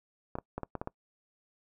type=clicks; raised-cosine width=1 ms; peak=-21 dBFS; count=7; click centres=0.354 / 0.386 / 0.58 / 0.633 / 0.753 / 0.815 / 0.874 s; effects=noise-tail reverb RT60 0.1 s tail -24 dB re dry